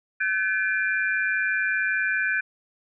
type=tone cluster; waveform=sine; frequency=1523 / 1718 / 2388 Hz; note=F#6 / A6 / D7; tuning=+50 / -42 / +28 cents; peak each=-24 / -27 / -29 dBFS; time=0.2-2.41 s; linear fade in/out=10 ms; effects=none